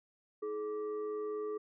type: tone with frequency modulation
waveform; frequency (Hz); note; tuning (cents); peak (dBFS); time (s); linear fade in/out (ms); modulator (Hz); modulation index
sine; 424.6; G#4; +38; -35; 0.42-1.58; 10; 745; 0.47
effects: none